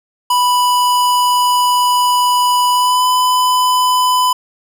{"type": "tone with pitch glide", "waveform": "square", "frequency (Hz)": [987.8, 1003.3], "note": ["B5", "B5"], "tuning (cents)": [0, 27], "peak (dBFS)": -11, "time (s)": [0.3, 4.33], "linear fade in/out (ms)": 5, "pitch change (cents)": 27, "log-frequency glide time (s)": [2.72, 3.05], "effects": []}